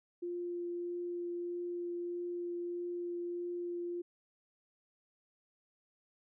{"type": "tone with vibrato", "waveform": "sine", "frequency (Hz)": 349.2, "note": "F4", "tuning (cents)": 0, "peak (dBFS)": -36, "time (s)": [0.22, 4.02], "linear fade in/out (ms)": 10, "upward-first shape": "triangle", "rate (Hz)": 1.6, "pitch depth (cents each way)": 8, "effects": []}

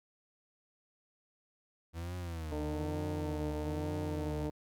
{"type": "tone with vibrato", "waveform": "40% pulse", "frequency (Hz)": 81.5, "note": "E2", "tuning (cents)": -19, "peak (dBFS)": -37, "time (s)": [1.93, 4.51], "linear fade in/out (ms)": 50, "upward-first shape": "triangle", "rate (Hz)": 1.1, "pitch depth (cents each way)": 190}
{"type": "harmonic tone", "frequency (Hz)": 150.9, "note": "D3", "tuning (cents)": 47, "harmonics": [1, 2, 3, 4, 5, 6], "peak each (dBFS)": [-42, -39, -42, -45, -53, -50], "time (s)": [2.52, 4.5], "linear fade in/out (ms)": 0}
{"effects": []}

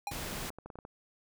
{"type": "tone with exponential decay", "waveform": "square", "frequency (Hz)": 814, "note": "G#5", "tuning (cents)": -35, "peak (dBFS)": -31, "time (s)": [0.07, 0.17], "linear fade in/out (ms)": 2, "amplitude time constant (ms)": 20}
{"type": "noise", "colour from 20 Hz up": "pink", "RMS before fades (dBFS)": -39, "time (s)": [0.11, 0.5], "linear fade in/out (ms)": 5}
{"type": "clicks", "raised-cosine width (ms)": 1, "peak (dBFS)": -31, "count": 7, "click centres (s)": [0.503, 0.586, 0.66, 0.702, 0.756, 0.788, 0.851]}
{"effects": []}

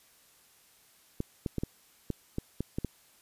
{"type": "clicks", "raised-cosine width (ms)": 3, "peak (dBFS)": -18, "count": 9, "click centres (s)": [1.204, 1.462, 1.583, 1.635, 2.103, 2.384, 2.606, 2.785, 2.847], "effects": ["white hiss -62 dBFS RMS until 3.21 s", "resampled to 32000 Hz"]}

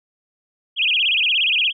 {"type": "tone with vibrato", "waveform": "sine", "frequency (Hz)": 2854, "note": "F7", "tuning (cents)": 37, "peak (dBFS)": -15, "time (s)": [0.76, 1.73], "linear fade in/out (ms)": 50, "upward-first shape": "sine", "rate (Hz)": 17, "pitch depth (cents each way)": 270, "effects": []}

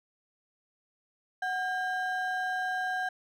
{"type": "ring-modulated tone", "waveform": "triangle", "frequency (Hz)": 1174.7, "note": "D6", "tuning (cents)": 0, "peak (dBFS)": -24, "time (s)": [1.42, 3.09], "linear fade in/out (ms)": 5, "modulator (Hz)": 434, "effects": []}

